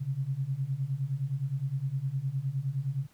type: beating tone pair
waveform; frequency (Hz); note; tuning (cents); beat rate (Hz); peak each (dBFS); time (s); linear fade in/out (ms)
sine; 130 / 139.7; C3 / C#3; -11 / +14; 9.7; -33 / -31; 0-3.07; 20
effects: pink hiss -64 dBFS RMS until 3.13 s